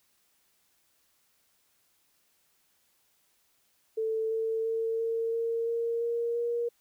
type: tone with pitch steps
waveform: sine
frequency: 443.1 / 447.2 / 451.4 / 455.6 / 459.8 / 464.1 / 468.4 / 472.7 Hz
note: A4 / A4 / A4 / A#4 / A#4 / A#4 / A#4 / A#4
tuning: +12 / +28 / +44 / -40 / -24 / -8 / +8 / +24 cents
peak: -27 dBFS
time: 3.97-6.69 s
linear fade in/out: 10 ms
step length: 340 ms
effects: white hiss -70 dBFS RMS until 6.8 s